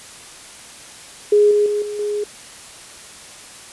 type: tone with level steps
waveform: sine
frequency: 415.3 Hz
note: G#4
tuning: in tune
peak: -9 / -12 / -17 / -24 / -19 dBFS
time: 1.32-2.24 s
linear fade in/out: 5 ms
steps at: 1.51 / 1.66 / 1.82 / 1.99 s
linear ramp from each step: 2 ms
effects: white hiss -39 dBFS RMS until 3.72 s + resampled to 24000 Hz